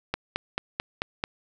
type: click train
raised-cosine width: 0.3 ms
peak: -10 dBFS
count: 6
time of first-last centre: 0.14-1.239 s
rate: 4.55 Hz
effects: none